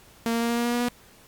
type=tone with pitch steps; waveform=sawtooth; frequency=230.3 / 232 / 233.8 / 235.5 / 237.3 / 239.1 / 240.9 / 242.7 Hz; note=A#3 / A#3 / A#3 / A#3 / A#3 / A#3 / B3 / B3; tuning=-21 / -8 / +5 / +18 / +31 / +44 / -43 / -30 cents; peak=-19 dBFS; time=0.26-0.884 s; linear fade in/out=0 ms; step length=78 ms; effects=pink hiss -53 dBFS RMS until 1.27 s + Opus 48 kbps